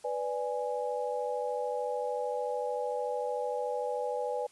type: chord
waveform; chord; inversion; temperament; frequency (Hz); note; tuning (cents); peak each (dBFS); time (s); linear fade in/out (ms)
sine; G# diminished; first; equal; 493.9 / 587.3 / 830.6; B4 / D5 / G#5; 0 / 0 / 0; -33 / -36 / -36; 0.04-4.47; 10
effects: white hiss -60 dBFS RMS until 4.51 s + resampled to 24000 Hz